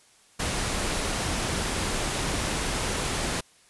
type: noise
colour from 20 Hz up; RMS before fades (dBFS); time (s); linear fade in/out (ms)
pink; -28; 0.39-3.41; 10
effects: white hiss -58 dBFS RMS until 3.69 s + resampled to 24000 Hz